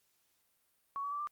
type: tone with pitch steps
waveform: sine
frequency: 1116 / 1138.1 / 1160.7 / 1183.7 Hz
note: C#6 / C#6 / D6 / D6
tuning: +11 / +45 / -21 / +13 cents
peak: -35 dBFS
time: 0.96-1.272 s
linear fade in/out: 0 ms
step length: 78 ms
effects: white hiss -75 dBFS RMS until 1.31 s + Opus 48 kbps